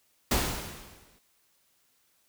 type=noise with exponential decay; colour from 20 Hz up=pink; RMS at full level=-24 dBFS; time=0.31-1.19 s; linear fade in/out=5 ms; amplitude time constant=190 ms; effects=white hiss -69 dBFS RMS until 2.28 s